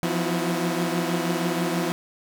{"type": "tone cluster", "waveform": "sawtooth", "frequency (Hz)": [172, 178.3, 251.1, 324.8, 362.4], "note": ["F3", "F3", "B3", "E4", "F#4"], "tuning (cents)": [-26, 36, 29, -26, -36], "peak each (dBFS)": [-23, -27, -28, -25, -28], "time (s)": [0.03, 1.92], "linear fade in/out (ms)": 0, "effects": []}